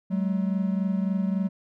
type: tone pair together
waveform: triangle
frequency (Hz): 188.6 / 212.2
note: F#3 / G#3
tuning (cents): +33 / +38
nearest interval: major second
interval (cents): 205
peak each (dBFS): -22 / -27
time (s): 0.1-1.49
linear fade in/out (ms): 20
effects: none